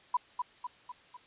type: tone with echo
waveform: sine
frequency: 987.8 Hz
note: B5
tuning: in tune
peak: -24 dBFS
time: 0.14-0.17 s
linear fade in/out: 5 ms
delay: 250 ms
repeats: 4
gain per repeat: -5 dB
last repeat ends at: 1.17 s
effects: white hiss -59 dBFS RMS until 1.26 s + resampled to 8000 Hz